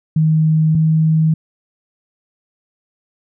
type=tone pair in turn; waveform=sine; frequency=157.3 / 158.49 Hz; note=D#3 / D#3; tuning=+19 / +32 cents; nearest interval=unison; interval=13 cents; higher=second; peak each=-10 dBFS; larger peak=neither; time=0.16-0.75 / 0.75-1.34 s; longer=neither; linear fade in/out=5 ms; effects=none